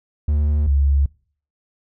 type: tone pair in turn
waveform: triangle / sine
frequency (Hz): 74 / 69.85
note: D2 / C#2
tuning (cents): +14 / +14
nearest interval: minor second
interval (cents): 100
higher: first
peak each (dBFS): -13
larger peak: neither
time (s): 0.28-0.67 / 0.67-1.06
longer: neither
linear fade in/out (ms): 5
effects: noise-tail reverb RT60 0.5 s tail -25 dB re dry